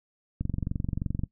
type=click train; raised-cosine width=5 ms; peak=-17 dBFS; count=20; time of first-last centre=0.41-1.236 s; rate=23 Hz; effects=noise-tail reverb RT60 0.1 s tail -18 dB re dry